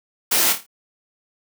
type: noise with echo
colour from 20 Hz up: white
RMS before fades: -18 dBFS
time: 0.31-0.53 s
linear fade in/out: 10 ms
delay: 27 ms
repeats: 5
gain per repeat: -7 dB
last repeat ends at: 0.665 s
effects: high-pass 200 Hz 12 dB/octave